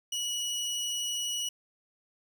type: tone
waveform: 25% pulse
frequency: 2928 Hz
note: F#7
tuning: 19 cents flat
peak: -27 dBFS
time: 0.12-1.49 s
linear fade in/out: 5 ms
effects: none